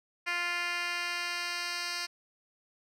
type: tone with band-pass filter sweep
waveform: 10% pulse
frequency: 349.2 Hz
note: F4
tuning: in tune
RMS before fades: -34 dBFS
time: 0.26-2.07 s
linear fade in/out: 20 ms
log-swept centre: 2500 to 4200 Hz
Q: 1.7
effects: none